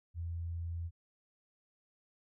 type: tone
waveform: sine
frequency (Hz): 84.5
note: E2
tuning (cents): +43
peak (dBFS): -36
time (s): 0.14-0.91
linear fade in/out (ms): 50
effects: none